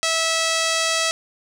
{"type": "tone with low-pass filter", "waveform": "5% pulse", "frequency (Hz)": 652, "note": "E5", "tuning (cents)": -19, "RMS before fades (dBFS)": -21, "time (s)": [0.03, 1.11], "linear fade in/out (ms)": 0, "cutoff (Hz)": 11000, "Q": 0.54, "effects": []}